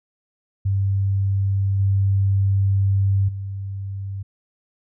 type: tone with level steps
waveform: sine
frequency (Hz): 98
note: G2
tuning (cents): 0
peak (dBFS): -17 / -15 / -26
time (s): 0.65-4.23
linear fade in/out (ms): 10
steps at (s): 1.79 / 3.28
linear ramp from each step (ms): 10
effects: none